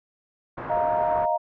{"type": "low-pass noise", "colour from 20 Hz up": "white", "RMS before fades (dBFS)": -35, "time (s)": [0.57, 1.26], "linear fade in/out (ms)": 10, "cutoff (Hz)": 1400, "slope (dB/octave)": 24}
{"type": "chord", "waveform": "sine", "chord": "Eb suspended second", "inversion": "none", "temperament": "just", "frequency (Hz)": [622.3, 700, 933.4], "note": ["Eb5", "F5", "Bb5"], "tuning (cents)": [0, 4, 2], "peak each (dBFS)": -25, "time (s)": [0.69, 1.38], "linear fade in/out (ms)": 20}
{"effects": []}